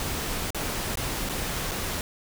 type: noise with dropouts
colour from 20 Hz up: pink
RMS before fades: -30 dBFS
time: 0-2.01 s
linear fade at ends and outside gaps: 1 ms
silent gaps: 0.505-0.546 / 0.956-0.972 / 1.29-1.295 / 1.712-1.716 s
effects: none